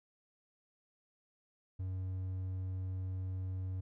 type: tone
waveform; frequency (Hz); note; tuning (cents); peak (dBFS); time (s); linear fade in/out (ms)
triangle; 93.3; F#2; +15; -34; 1.79-3.81; 10
effects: none